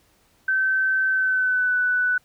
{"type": "tone with pitch glide", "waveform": "sine", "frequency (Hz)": [1540, 1490.1], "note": ["G6", "F#6"], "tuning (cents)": [-31, 12], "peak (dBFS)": -18, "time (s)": [0.48, 2.18], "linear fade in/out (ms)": 5, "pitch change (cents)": -57, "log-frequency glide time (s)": [1.09, 1.76], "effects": ["pink hiss -61 dBFS RMS until 2.24 s"]}